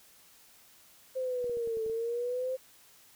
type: linear two-way sweep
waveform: sine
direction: down then up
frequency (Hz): 523.3 to 440.9 to 523.3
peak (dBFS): -30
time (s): 1.15-2.57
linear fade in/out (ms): 20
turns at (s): 1.84
type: clicks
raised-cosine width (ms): 2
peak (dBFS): -36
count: 7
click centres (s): 1.443 / 1.496 / 1.571 / 1.674 / 1.771 / 1.863 / 1.898
effects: white hiss -59 dBFS RMS until 3.15 s